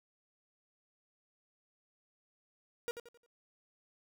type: tone with echo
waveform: 45% pulse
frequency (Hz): 474.5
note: A#4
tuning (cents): +31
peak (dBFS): -34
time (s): 2.88-2.91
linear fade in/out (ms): 0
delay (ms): 88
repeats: 4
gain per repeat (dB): -9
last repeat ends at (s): 3.262
effects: none